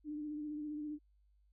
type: tone with vibrato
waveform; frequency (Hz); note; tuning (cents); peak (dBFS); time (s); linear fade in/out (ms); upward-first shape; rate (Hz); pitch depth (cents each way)
sine; 299.6; D4; +35; -39; 0.04-0.99; 50; sine; 15; 30
effects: added 50 Hz sine -67 dBFS peak until 1.52 s